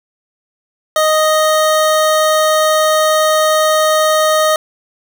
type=tone; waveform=25% pulse; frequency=622.3 Hz; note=D#5; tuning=in tune; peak=-6 dBFS; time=0.96-4.56 s; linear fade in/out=2 ms; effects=none